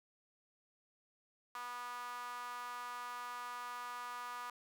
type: tone with high-pass filter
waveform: sawtooth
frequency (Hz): 244.2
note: B3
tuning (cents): -19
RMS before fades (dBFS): -45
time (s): 1.55-4.5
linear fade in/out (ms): 2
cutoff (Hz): 1100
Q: 6.9
effects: none